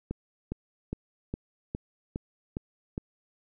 click train, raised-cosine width 3 ms, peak -19 dBFS, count 8, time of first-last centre 0.11-2.979 s, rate 2.44 Hz, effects none

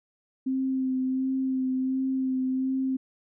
sine tone with vibrato, 261.6 Hz, C4, in tune, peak -24 dBFS, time 0.46-2.97 s, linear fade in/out 10 ms, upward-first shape sine, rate 1.4 Hz, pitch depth 18 cents each way, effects none

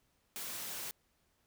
white high-pass noise, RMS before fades -42 dBFS, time 0.36-0.91 s, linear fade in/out 0 ms, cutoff 100 Hz, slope 12 dB/octave, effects pink hiss -75 dBFS RMS until 1.46 s

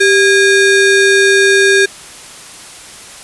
square ring-modulated tone, 1014 Hz, B5, 45 cents sharp, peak -4 dBFS, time 0-1.86 s, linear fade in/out 10 ms, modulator 622 Hz, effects white hiss -33 dBFS RMS until 3.23 s + resampled to 24000 Hz

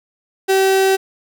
35% pulse tone, 384.3 Hz, G4, 34 cents flat, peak -10 dBFS, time 0.48-0.97 s, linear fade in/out 20 ms, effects none

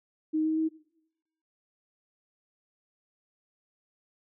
sine tone with pitch steps, 312.3 / 315.4 / 318.5 Hz, D#4 / D#4 / D#4, +7 / +24 / +41 cents, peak -24 dBFS, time 0.33-0.69 s, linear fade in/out 20 ms, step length 120 ms, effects noise-tail reverb RT60 0.8 s tail -19 dB re dry

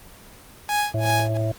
sawtooth tone with tremolo, 830.6 Hz, G#5, in tune, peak -15 dBFS, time 0.69-1.37 s, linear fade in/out 0 ms, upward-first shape sine, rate 2.8 Hz, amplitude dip 100%
harmonic tone, 110 Hz, A2, in tune, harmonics 1 / 3 / 5 / 6, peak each -22 / -31 / -31 / -28 dBFS, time 0.94-1.52 s, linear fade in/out 5 ms
effects pink hiss -46 dBFS RMS until 1.58 s + Opus 24 kbps

